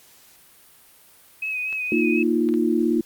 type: tone with vibrato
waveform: sine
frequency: 2533 Hz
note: D#7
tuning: 30 cents sharp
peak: -24 dBFS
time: 1.42-2.23 s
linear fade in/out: 5 ms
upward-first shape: sine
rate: 4.1 Hz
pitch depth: 36 cents each way
type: clicks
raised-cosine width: 0.3 ms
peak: -24 dBFS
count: 3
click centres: 1.727 / 2.489 / 2.54 s
type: chord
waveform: sine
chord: Bb suspended fourth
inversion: none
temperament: equal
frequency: 233.1 / 311.1 / 349.2 Hz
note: Bb3 / Eb4 / F4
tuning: 0 / 0 / 0 cents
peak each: -22 dBFS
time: 1.92-3.01 s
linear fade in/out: 2 ms
effects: white hiss -52 dBFS RMS until 3.05 s + Opus 48 kbps